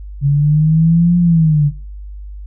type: linear two-way sweep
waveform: sine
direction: up then down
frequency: 138.59 to 176.3 to 141.6 Hz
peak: -8 dBFS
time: 0.21-1.72 s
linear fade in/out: 50 ms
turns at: 1.18 s
effects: noise-tail reverb RT60 0.3 s tail -17 dB re dry + added 50 Hz sine -27 dBFS peak until 2.46 s